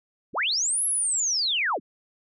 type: linear two-way sweep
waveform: sine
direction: up then down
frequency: 60.2 to 11300 to 131.7 Hz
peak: -22 dBFS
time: 0.33-1.8 s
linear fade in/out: 50 ms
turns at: 0.85 s
effects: none